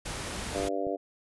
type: noise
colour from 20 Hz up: pink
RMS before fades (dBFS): -36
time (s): 0.05-0.69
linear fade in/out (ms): 10
type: harmonic tone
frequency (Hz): 98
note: G2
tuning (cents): 0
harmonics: 3 / 4 / 5 / 6 / 7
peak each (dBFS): -35 / -35 / -35 / -35 / -35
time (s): 0.54-0.97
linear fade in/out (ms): 20
type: clicks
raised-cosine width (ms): 3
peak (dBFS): -29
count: 2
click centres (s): 0.598 / 0.869
effects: resampled to 24000 Hz